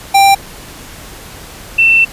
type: tone pair in turn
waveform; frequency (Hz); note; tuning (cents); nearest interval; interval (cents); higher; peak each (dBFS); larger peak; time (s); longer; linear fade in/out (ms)
square / sine; 789 / 2685; G5 / E7; +11 / +31; octave + major sixth; 2120; second; -5; neither; 0.14-0.35 / 1.78-2.05; second; 10
effects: pink hiss -32 dBFS RMS until 2.12 s + resampled to 32000 Hz